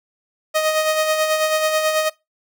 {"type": "tone with tremolo", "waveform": "sawtooth", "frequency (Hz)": 624, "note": "D#5", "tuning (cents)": 5, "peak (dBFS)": -11, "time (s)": [0.54, 2.1], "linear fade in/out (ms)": 20, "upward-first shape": "sine", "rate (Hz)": 9.2, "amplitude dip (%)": 45, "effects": ["noise-tail reverb RT60 0.2 s tail -21 dB re dry"]}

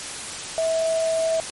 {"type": "tone in noise", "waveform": "sine", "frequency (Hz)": 650, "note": "E5", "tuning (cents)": -24, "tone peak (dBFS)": -19, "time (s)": [0.58, 1.4], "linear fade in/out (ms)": 0, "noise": "white", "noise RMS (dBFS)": -32, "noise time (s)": [0, 1.5], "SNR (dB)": 10, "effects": ["MP3 48 kbps"]}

